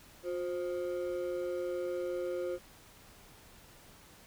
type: ring-modulated tone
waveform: triangle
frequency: 442 Hz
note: A4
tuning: 8 cents sharp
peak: -28 dBFS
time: 0.23-2.59 s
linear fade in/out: 50 ms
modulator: 84 Hz
effects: pink hiss -57 dBFS RMS until 4.26 s